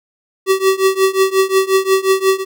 square tone with tremolo, 383.3 Hz, G4, 39 cents flat, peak -8 dBFS, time 0.46-2.45 s, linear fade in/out 50 ms, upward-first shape triangle, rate 5.6 Hz, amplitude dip 95%, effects none

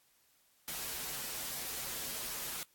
white noise with comb filter, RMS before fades -40 dBFS, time 0.68-2.63 s, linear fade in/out 0 ms, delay 10 ms, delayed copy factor -0.65, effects white hiss -70 dBFS RMS until 2.74 s + AAC 64 kbps

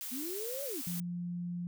blue noise, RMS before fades -41 dBFS, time 0.01-1 s, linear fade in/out 0 ms
sine linear two-way sweep, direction up then down, 233.1 to 578 to 233.1 Hz, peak -38 dBFS, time 0.11-0.82 s, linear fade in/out 20 ms, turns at 0.64 s
sine tone, 175 Hz, F3, 4 cents sharp, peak -35 dBFS, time 0.87-1.67 s, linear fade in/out 0 ms
effects none

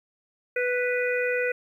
harmonic tone, 493.9 Hz, B4, in tune, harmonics 1 / 3 / 4 / 5, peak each -25 / -30 / -31 / -32 dBFS, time 0.56-1.52 s, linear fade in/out 5 ms, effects 10-bit

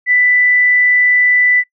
sine tone, 1985 Hz, B6, 8 cents sharp, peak -8 dBFS, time 0.06-1.64 s, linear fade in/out 50 ms, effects noise-tail reverb RT60 0.1 s tail -22 dB re dry

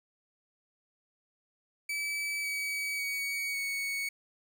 40% pulse tone with pitch steps, 2299 / 2274 / 2249 / 2225 Hz, D7 / C#7 / C#7 / C#7, -37 / +44 / +24 / +6 cents, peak -31 dBFS, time 1.89-4.09 s, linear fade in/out 5 ms, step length 550 ms, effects none

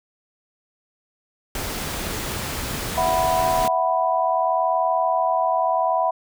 pink noise, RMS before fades -28 dBFS, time 1.55-3.68 s, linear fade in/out 2 ms
sine chord, E suspended second, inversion none, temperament equal, 659.3 / 740 / 987.8 Hz, E5 / F#5 / B5, 0 / 0 / 0 cents, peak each -22 dBFS, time 2.97-6.11 s, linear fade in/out 10 ms
effects none

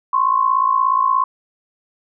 sine tone pair together, 1036.1 / 1093 Hz, C6 / C#6, -17 / -25 cents, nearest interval minor second, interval 92 cents, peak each -16 dBFS, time 0.13-1.24 s, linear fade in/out 5 ms, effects none

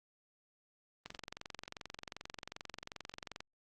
click train, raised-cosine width 0.2 ms, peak -26 dBFS, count 54, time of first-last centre 1.06-3.405 s, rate 22.6 Hz, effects Opus 32 kbps

